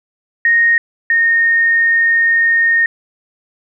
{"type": "tone pair in turn", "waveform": "sine", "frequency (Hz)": [1860, 1842.9], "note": ["A#6", "A#6"], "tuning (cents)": [-4, -20], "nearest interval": "unison", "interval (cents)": 16, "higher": "first", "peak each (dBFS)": [-8, -9], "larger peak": "first", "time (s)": [[0.45, 0.78], [1.1, 2.86]], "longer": "second", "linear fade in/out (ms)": 2, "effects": []}